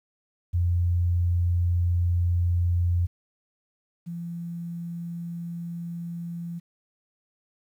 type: tone pair in turn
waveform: sine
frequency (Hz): 87.31 / 170.63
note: F2 / F3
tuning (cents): 0 / -40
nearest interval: octave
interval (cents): 1160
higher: second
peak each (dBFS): -20 / -31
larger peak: first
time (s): 0.53-3.07 / 4.06-6.6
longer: neither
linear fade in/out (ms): 20
effects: 10-bit